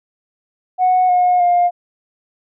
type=tone with pitch steps; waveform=sine; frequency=736 / 720.9 / 706 Hz; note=F#5 / F#5 / F5; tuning=-9 / -45 / +19 cents; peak=-9 dBFS; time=0.78-1.71 s; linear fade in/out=50 ms; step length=310 ms; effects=tanh soft clip ceiling -7 dBFS